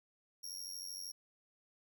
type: tone with amplitude modulation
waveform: sawtooth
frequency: 5588 Hz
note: F8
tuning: in tune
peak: -37 dBFS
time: 0.43-1.12 s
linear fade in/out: 10 ms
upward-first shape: sine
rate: 92.9 Hz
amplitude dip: 80%
effects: none